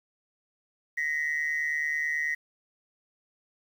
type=tone pair together; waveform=sine; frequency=1875.8 / 2025 Hz; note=A#6 / B6; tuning=+10 / +43 cents; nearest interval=minor second; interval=133 cents; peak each=-27 / -29 dBFS; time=0.97-2.35 s; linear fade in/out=10 ms; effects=tanh soft clip ceiling -22 dBFS + 9-bit